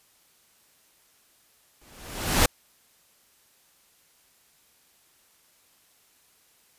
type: noise with exponential growth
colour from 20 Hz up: pink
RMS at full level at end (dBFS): -17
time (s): 1.81-2.46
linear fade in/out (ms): 5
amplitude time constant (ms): 140
effects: white hiss -62 dBFS RMS until 6.78 s + resampled to 32000 Hz

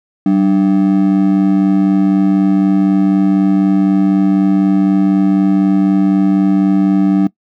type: ring-modulated tone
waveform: triangle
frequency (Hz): 243.1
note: B3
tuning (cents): -27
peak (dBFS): -3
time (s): 0.26-7.27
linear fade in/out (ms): 0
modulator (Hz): 52
effects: noise-tail reverb RT60 0.1 s tail -21 dB re dry

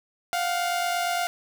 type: tone pair together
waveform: sawtooth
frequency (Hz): 701.4 / 750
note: F5 / F#5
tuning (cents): +7 / +23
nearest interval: minor second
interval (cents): 116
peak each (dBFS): -21 / -28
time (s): 0.33-1.27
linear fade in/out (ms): 0
effects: none

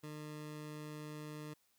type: tone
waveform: 20% pulse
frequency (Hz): 151.4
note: D#3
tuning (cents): -47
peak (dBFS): -40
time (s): 0.03-1.54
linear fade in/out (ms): 10
effects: white hiss -75 dBFS RMS until 1.78 s

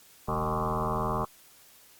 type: tone with frequency modulation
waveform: sine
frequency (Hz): 617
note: D#5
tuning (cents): -15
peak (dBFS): -26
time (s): 0.28-1.25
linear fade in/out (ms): 5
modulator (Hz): 80.9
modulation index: 7.3
effects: white hiss -56 dBFS RMS until 1.99 s + Opus 48 kbps

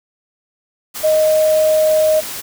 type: tone in noise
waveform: sine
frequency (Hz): 622.3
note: D#5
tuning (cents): 0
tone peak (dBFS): -10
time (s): 1.03-2.21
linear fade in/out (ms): 20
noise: white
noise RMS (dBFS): -27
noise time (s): 0.94-2.42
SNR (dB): +14
effects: none

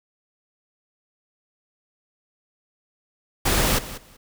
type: noise with echo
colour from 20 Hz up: pink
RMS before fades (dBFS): -20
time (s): 3.45-3.79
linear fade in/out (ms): 10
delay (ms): 190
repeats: 2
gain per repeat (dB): -15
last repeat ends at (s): 4.17
effects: none

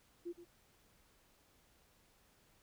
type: tone with echo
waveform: sine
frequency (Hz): 346.2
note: F4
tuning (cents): -15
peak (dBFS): -40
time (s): 0.25-0.33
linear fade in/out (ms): 20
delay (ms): 120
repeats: 1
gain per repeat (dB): -12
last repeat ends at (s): 0.45
effects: pink hiss -70 dBFS RMS until 2.62 s

